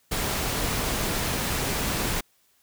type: noise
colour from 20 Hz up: pink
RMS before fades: -27 dBFS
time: 0.11-2.21 s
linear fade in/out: 10 ms
effects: white hiss -65 dBFS RMS until 2.62 s